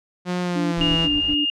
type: tone with pitch glide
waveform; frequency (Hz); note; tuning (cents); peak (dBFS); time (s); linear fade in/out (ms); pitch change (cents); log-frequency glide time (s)
sawtooth; 179.1 to 165.19; F3 to E3; +44 to +4; -18; 0.25-1.09; 50; -140; 0.41-0.96
type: tone bursts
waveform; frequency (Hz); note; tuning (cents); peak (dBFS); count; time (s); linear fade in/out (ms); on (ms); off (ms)
sine; 293.7; D4; 0; -22; 4; 0.55-1.456; 20; 180; 62
type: noise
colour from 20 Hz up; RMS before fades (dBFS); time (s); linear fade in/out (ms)
brown; -32; 0.77-1.35; 10
type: tone with vibrato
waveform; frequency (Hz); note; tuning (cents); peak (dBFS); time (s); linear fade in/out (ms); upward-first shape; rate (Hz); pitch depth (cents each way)
sine; 2828; F7; +21; -19; 0.81-1.5; 2; triangle; 2.3; 10
effects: low-pass 6000 Hz 12 dB/octave